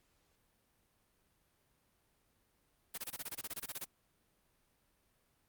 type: noise bursts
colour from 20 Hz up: white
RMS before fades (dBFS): -41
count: 15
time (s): 2.94-3.848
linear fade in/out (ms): 10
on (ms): 40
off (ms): 22
effects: pink hiss -75 dBFS RMS until 5.48 s + Opus 48 kbps